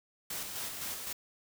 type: noise with tremolo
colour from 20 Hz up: white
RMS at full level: -38 dBFS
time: 0.3-1.13 s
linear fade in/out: 5 ms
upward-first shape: square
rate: 3.9 Hz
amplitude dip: 35%
effects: none